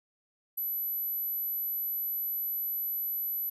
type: tone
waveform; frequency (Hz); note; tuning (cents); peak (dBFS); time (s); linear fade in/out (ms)
sine; 11950; F#9; +16; -30; 0.57-3.5; 10
effects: none